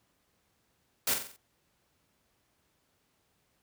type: noise with echo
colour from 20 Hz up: white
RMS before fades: -28 dBFS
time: 1.07-1.14 s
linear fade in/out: 5 ms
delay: 45 ms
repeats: 5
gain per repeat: -6 dB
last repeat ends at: 1.365 s
effects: pink hiss -73 dBFS RMS until 3.62 s + high-pass 60 Hz 12 dB/octave